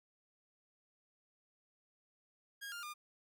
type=tone with pitch steps; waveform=sawtooth; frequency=1631 / 1403.6 / 1207.8 Hz; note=G#6 / F6 / D6; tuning=-32 / +8 / +48 cents; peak=-40 dBFS; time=2.61-2.94 s; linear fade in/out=20 ms; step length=110 ms; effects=none